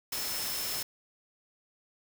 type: tone in noise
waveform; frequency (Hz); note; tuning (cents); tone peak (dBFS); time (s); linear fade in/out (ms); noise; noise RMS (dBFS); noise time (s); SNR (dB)
sine; 5274; E8; 0; -38; 0.12-0.83; 5; white; -35; 0.12-0.83; -6
effects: none